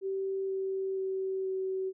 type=tone with pitch steps; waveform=sine; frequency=386.4 / 384 / 381.5 / 379.1 Hz; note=G4 / G4 / G4 / F#4; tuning=-25 / -36 / -47 / +42 cents; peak=-30 dBFS; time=0.01-1.93 s; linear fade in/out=50 ms; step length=480 ms; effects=none